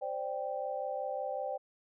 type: chord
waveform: sine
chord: C suspended second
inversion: none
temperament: just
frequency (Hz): 523.3 / 588.7 / 784.9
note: C5 / D5 / G5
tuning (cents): 0 / +4 / +2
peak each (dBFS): -38 / -38 / -38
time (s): 0.01-1.58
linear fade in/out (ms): 20
effects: none